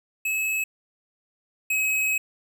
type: tone pair in turn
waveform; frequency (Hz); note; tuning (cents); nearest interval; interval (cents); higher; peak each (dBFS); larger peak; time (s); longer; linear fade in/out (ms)
square; 2584 / 2553; E7 / D#7; -35 / +44; unison; 21; first; -24 / -22; second; 0.25-0.64 / 1.7-2.18; second; 5
effects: none